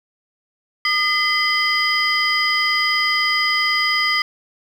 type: tone cluster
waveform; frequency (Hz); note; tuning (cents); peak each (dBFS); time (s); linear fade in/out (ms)
sine; 1219 / 2035 / 3131 / 4928; D#6 / C7 / G7 / D#8; -36 / -49 / -3 / -17; -22 / -18 / -25 / -21; 0.85-4.22; 2
effects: tanh soft clip ceiling -7 dBFS + 7-bit